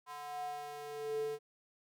square tone with high-pass filter sweep, 146.5 Hz, D3, 4 cents flat, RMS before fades -41 dBFS, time 0.06-1.39 s, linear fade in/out 50 ms, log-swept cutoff 940 to 380 Hz, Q 7.1, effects none

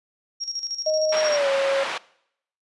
sine tone with tremolo, 5588 Hz, F8, in tune, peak -25 dBFS, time 0.4-1.38 s, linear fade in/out 20 ms, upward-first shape square, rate 13 Hz, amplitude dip 65%
sine tone with pitch glide, 622 to 547.8 Hz, D#5 to C#5, -1 to -21 cents, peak -19 dBFS, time 0.86-1.84 s, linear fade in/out 10 ms, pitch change -220 cents, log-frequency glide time 1.23-1.49 s
pink band-pass noise, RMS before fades -29 dBFS, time 1.12-1.98 s, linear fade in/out 5 ms, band 820 to 3100 Hz, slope 12 dB/octave
effects noise-tail reverb RT60 0.7 s tail -21 dB re dry + resampled to 24000 Hz

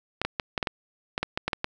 clicks, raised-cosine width 0.3 ms, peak -10 dBFS, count 12, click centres 0.216 / 0.25 / 0.398 / 0.578 / 0.628 / 0.672 / 1.179 / 1.23 / 1.375 / 1.48 / 1.532 / 1.644 s, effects none

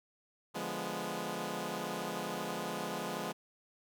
10% pulse chord, D diminished seventh, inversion none, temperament equal, 146.83 / 174.61 / 207.7 / 246.9 Hz, D3 / F3 / Ab3 / Cb4, 0 / 0 / 0 / 0 cents, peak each -38 / -33 / -32 / -34 dBFS, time 0.54-3.33 s, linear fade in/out 20 ms, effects none

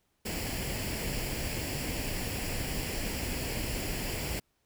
pink noise with comb filter, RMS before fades -34 dBFS, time 0.25-4.4 s, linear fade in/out 10 ms, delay 0.4 ms, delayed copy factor +0.6, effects pink hiss -75 dBFS RMS until 4.65 s

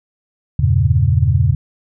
sine chord, E diminished seventh, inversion none, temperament equal, 82.41 / 98 / 116.54 / 138.59 Hz, E2 / G2 / Bb2 / Db3, 0 / 0 / 0 / 0 cents, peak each -16 dBFS, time 0.59-1.55 s, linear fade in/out 5 ms, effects none

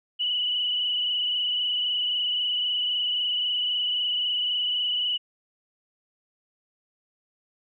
sine tone with frequency modulation, 2955 Hz, F#7, 3 cents flat, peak -23 dBFS, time 0.19-5.18 s, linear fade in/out 20 ms, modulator 23.8 Hz, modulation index 2.9, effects none

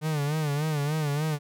45% pulse tone with vibrato, 149.8 Hz, D3, 35 cents sharp, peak -25 dBFS, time 0.01-1.39 s, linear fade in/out 50 ms, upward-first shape sine, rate 3.4 Hz, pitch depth 92 cents each way, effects none

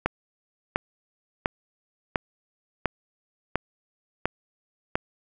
click train, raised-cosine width 0.5 ms, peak -7 dBFS, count 8, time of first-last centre 0.06-4.955 s, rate 1.43 Hz, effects none

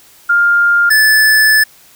sine / square tone pair in turn, 1404 / 1738.1 Hz, F6 / A6, +9 / -22 cents, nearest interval major third, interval 369 cents, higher second, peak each -7 dBFS, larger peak neither, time 0.29-0.9 / 0.9-1.64 s, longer second, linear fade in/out 10 ms, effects white hiss -44 dBFS RMS until 1.95 s

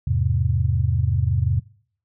sine chord, E augmented, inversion none, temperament just, 82.41 / 103.01 / 128.76 Hz, E2 / G#2 / B#2, 0 / -14 / -27 cents, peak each -22 dBFS, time 0.07-1.6 s, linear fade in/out 5 ms, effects noise-tail reverb RT60 0.6 s tail -25 dB re dry

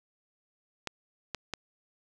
clicks, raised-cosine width 0.2 ms, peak -16 dBFS, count 3, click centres 0.873 / 1.347 / 1.537 s, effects none

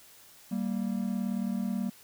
triangle tone pair together, 194.77 / 233.1 Hz, G3 / A#3, -11 / 0 cents, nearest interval minor third, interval 311 cents, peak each -29 / -30 dBFS, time 0.51-1.9 s, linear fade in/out 10 ms, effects white hiss -55 dBFS RMS until 2.03 s

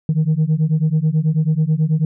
sine beating tone pair, 152 / 161.2 Hz, D#3 / E3, -40 / -38 cents, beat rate 9.2 Hz, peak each -15 dBFS, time 0.09-2.05 s, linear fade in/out 2 ms, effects tanh soft clip ceiling -10 dBFS

